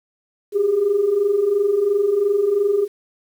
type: tone pair together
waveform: sine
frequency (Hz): 385.8 / 408.7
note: G4 / G#4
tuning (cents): -28 / -28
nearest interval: minor second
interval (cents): 100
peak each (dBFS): -21 / -15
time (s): 0.52-2.88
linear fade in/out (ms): 50
effects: tanh soft clip ceiling -9 dBFS + 8-bit